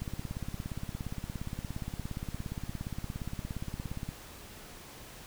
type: click train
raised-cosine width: 5 ms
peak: -24 dBFS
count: 71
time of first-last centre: 0.02-4.09 s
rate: 17.2 Hz
effects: pink hiss -49 dBFS RMS until 5.26 s